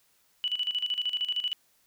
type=tone with tremolo; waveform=sine; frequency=2960 Hz; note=F#7; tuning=in tune; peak=-25 dBFS; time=0.44-1.53 s; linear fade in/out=0 ms; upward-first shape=square; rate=13 Hz; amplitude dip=75%; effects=white hiss -67 dBFS RMS until 1.86 s